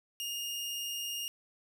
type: tone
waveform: sawtooth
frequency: 2837 Hz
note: F7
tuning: 27 cents sharp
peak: -32 dBFS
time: 0.2-1.28 s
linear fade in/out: 0 ms
effects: none